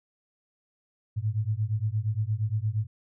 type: beating tone pair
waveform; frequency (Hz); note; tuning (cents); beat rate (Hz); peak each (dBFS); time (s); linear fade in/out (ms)
sine; 103.6 / 112.2; G#2 / A2; -4 / +34; 8.6; -28; 1.16-2.87; 20
effects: none